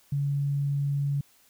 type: tone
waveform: sine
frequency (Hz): 141.6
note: C#3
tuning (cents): +37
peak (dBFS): -24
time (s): 0.12-1.21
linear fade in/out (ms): 5
effects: white hiss -61 dBFS RMS until 1.49 s